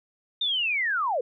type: linear sweep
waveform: sine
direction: down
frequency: 3672 to 449.1 Hz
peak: -23 dBFS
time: 0.41-1.21 s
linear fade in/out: 5 ms
effects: none